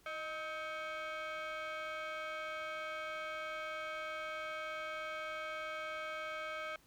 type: tone with frequency modulation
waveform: sine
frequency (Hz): 328.8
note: E4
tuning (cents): -4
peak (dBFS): -37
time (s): 0.06-6.76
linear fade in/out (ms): 2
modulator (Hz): 949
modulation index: 2.3
effects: tanh soft clip ceiling -38 dBFS + pink hiss -67 dBFS RMS until 6.86 s